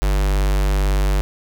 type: tone with notch filter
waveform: square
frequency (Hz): 49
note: G1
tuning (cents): 0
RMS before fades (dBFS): -17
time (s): 0.02-1.21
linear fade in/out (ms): 0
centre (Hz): 200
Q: 1.6
effects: none